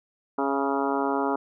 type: harmonic tone with a mistuned harmonic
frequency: 138.59 Hz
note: C#3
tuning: in tune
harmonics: 2 / 3 / 4 / 5 / 6 / 7 / 8 / 9 / 10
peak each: -28 / -29 / -35 / -32 / -31 / -31 / -38 / -34 / -37 dBFS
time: 0.38-1.36 s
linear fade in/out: 5 ms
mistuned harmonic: 5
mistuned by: -23 cents
effects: none